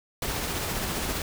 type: noise with tremolo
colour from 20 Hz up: pink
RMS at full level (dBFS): -29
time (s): 0.22-1.22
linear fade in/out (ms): 2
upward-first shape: sine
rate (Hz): 15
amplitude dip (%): 25
effects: none